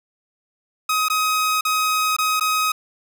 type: tone with dropouts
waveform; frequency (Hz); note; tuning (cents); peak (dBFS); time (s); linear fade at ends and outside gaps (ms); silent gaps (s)
sawtooth; 1262; D#6; +24; -14; 0.89-2.72; 5; 1.085-1.099 / 1.61-1.65 / 2.166-2.185 / 2.398-2.408
effects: none